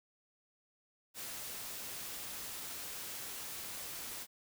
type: noise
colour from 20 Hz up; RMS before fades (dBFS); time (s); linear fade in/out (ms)
white; -44; 1.14-4.27; 50
effects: none